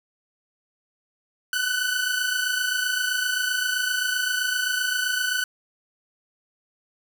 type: tone pair together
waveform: sawtooth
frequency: 1483.3 / 1511 Hz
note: F#6 / F#6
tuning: +4 / +36 cents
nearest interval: unison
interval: 32 cents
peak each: -22 dBFS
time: 1.53-5.44 s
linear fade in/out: 2 ms
effects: none